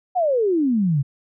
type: exponential sweep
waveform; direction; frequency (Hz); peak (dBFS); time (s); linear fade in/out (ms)
sine; down; 760 to 130.81; -16; 0.15-1.03; 20
effects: none